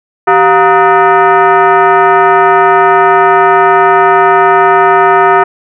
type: tone with frequency modulation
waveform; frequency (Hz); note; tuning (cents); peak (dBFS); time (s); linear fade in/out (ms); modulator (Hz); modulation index
sine; 160.7; E3; -44; -3; 0.27-5.44; 10; 548; 2.5
effects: none